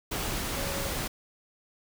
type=tone in noise; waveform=sine; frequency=554.4 Hz; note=C#5; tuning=in tune; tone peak=-37 dBFS; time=0.56-0.89 s; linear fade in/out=10 ms; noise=pink; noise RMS=-32 dBFS; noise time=0.11-1.08 s; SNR=-8 dB; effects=none